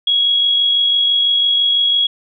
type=tone with amplitude modulation; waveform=sine; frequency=3322 Hz; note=G#7; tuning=in tune; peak=-10 dBFS; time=0.07-2.07 s; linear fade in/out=5 ms; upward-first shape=sine; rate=46 Hz; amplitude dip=30%; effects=none